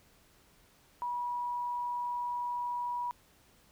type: tone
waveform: sine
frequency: 970 Hz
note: B5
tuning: 31 cents flat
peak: -32 dBFS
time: 1.02-3.11 s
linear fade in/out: 0 ms
effects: pink hiss -64 dBFS RMS until 3.71 s